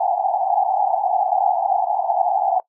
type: band-pass noise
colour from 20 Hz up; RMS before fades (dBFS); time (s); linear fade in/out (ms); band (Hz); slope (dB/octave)
white; -19; 0-2.6; 2; 710 to 820; 96
effects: noise-tail reverb RT60 0.1 s tail -20 dB re dry